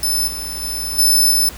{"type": "tone with level steps", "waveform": "15% pulse", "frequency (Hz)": 5274, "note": "E8", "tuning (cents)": 0, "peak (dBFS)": [-10, -19, -16, -5, -7], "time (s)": [0.03, 1.49], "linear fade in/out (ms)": 2, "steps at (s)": [0.27, 0.62, 0.98, 1.31], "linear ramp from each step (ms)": 10, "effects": ["added 60 Hz sine -34 dBFS peak until 1.57 s", "pink hiss -36 dBFS RMS until 1.57 s"]}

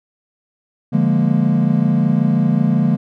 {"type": "chord", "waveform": "triangle", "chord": "Bb dominant seventh", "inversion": "first", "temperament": "equal", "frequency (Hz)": [146.83, 174.61, 207.7, 233.1], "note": ["D3", "F3", "Ab3", "Bb3"], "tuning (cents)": [0, 0, 0, 0], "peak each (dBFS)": -16, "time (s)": [0.92, 2.97], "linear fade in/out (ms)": 20, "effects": []}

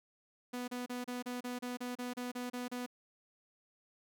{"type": "tone bursts", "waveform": "sawtooth", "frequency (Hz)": 246.9, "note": "B3", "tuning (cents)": 0, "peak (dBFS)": -34, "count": 13, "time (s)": [0.53, 2.864], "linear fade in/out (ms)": 10, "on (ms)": 150, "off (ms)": 32, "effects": []}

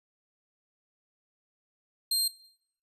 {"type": "tone", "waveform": "sawtooth", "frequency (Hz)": 4186, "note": "C8", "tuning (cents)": 0, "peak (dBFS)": -22, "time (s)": [2.11, 2.28], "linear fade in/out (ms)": 5, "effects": ["noise-tail reverb RT60 0.7 s tail -19 dB re dry", "resampled to 32000 Hz"]}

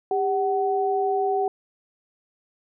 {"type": "tone pair together", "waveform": "sine", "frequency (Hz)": [398.4, 752], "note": ["G4", "F#5"], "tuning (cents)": [28, 28], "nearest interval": "major seventh", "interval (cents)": 1100, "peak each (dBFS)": -23, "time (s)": [0.11, 1.48], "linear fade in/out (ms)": 2, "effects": []}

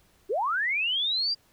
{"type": "linear sweep", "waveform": "sine", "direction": "up", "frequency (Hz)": [341, 4848], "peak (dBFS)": -24, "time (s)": [0.29, 1.35], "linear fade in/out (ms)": 20, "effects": ["pink hiss -63 dBFS RMS until 1.52 s"]}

